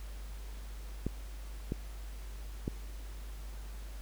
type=clicks; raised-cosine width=3 ms; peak=-20 dBFS; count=3; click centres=1.066 / 1.721 / 2.679 s; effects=added 50 Hz sine -41 dBFS peak until 4.01 s + pink hiss -55 dBFS RMS until 4.01 s